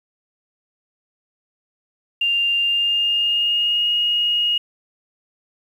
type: tone with pitch glide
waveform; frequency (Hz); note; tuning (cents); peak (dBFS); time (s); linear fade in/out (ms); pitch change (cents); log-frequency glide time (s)
sine; 2794 to 2871; F7 to F7; 0 to +47; -16; 2.21-4.58; 5; +47; 2.6-3.9
effects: 8-bit